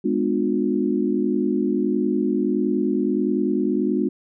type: chord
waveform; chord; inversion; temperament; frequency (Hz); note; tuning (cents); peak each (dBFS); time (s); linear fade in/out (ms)
sine; G# diminished seventh; none; just; 207.7 / 249.2 / 299 / 358.8; G#3 / B3 / D4 / F4; 0 / +16 / +31 / +47; -24; 0.04-4.09; 10
effects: none